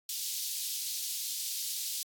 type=high-pass noise; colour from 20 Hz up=pink; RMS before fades=-36 dBFS; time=0.09-2.03 s; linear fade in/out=2 ms; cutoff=3800 Hz; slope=24 dB/octave; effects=AAC 64 kbps